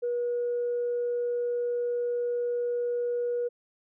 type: tone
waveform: sine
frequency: 482.3 Hz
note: B4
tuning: 41 cents flat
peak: -25 dBFS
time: 0.02-3.49 s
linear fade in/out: 20 ms
effects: tanh soft clip ceiling -22 dBFS